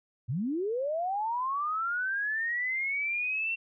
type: linear sweep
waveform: sine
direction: up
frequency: 103.83 to 2727 Hz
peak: -28 dBFS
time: 0.28-3.56 s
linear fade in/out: 20 ms
effects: none